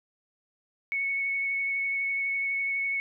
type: tone with vibrato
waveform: sine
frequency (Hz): 2212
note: C#7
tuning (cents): -4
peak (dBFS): -26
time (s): 0.92-3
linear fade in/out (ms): 0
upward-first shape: triangle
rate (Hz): 12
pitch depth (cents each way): 14
effects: none